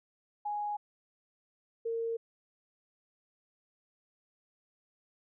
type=tone pair in turn; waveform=sine; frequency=830.6 / 458.4 Hz; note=G#5 / A#4; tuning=0 / -29 cents; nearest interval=minor seventh; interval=1029 cents; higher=first; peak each=-32 / -31 dBFS; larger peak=second; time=0.45-0.77 / 1.85-2.17 s; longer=neither; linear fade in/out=10 ms; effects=none